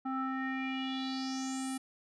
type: tone with low-pass filter sweep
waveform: square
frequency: 263.7 Hz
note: C4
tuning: 14 cents sharp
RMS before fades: -36 dBFS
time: 0.05-1.78 s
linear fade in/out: 10 ms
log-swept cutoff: 1100 to 10000 Hz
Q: 5.2
effects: none